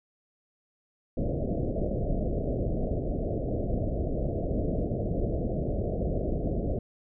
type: low-pass noise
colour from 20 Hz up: pink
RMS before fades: -29 dBFS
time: 1.17-6.79 s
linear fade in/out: 5 ms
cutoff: 680 Hz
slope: 96 dB/octave
effects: none